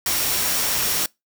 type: tone in noise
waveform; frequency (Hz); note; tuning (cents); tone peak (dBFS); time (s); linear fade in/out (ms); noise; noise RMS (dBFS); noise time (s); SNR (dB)
sine; 5588; F8; 0; -31; 0.06-1.06; 2; white; -22; 0.06-1.06; -12
effects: noise-tail reverb RT60 0.2 s tail -25 dB re dry